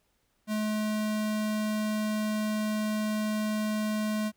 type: tone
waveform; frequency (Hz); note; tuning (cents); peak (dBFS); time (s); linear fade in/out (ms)
square; 213.9; A3; -49; -28; 0.47-4.32; 50
effects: pink hiss -73 dBFS RMS until 4.36 s